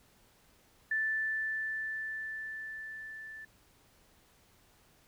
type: tone with level ramp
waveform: sine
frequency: 1760 Hz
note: A6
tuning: in tune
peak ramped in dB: -28 to -44 dBFS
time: 0.91-3.45 s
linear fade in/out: 5 ms
effects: pink hiss -65 dBFS RMS until 5.07 s